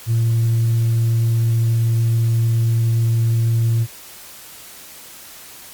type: tone with tanh clipping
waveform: triangle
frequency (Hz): 114.8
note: A#2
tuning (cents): -26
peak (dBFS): -14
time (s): 0.06-3.87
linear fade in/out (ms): 50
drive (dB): 6
effects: white hiss -39 dBFS RMS until 5.73 s + Opus 48 kbps